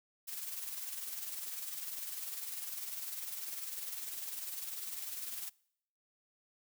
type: noise with tremolo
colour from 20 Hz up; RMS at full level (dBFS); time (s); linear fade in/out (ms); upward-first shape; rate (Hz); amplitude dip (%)
blue; -40; 0.27-5.5; 20; sine; 20; 50
effects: noise-tail reverb RT60 0.7 s tail -24 dB re dry